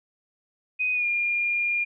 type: tone with pitch glide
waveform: sine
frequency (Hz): 2500 to 2411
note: D#7 to D7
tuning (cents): +8 to +45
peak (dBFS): -22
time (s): 0.79-1.85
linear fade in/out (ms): 20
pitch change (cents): -63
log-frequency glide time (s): 0.93-1.06
effects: none